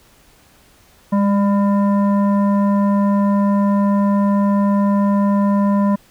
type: tone with frequency modulation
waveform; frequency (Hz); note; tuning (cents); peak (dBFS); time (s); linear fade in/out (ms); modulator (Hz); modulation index
sine; 202.3; G#3; -45; -12; 1.12-5.96; 10; 800; 0.56
effects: pink hiss -51 dBFS RMS until 6.1 s